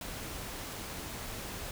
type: noise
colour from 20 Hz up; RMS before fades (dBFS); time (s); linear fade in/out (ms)
pink; -41; 0.01-1.71; 2
effects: none